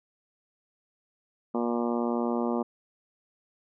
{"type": "harmonic tone", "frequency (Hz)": 118.8, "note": "A#2", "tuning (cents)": 33, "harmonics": [2, 3, 4, 5, 6, 7, 8, 9, 10], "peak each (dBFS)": [-28, -32, -34, -36, -38, -39, -40, -41, -42], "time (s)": [1.54, 2.63], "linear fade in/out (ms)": 10, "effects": []}